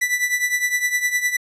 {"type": "tone with tremolo", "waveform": "45% pulse", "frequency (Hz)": 1975.5, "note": "B6", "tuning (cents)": 0, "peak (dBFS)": -15, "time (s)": [0.01, 1.37], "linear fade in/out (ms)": 10, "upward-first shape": "triangle", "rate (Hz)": 9.8, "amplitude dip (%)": 80, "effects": ["resampled to 32000 Hz"]}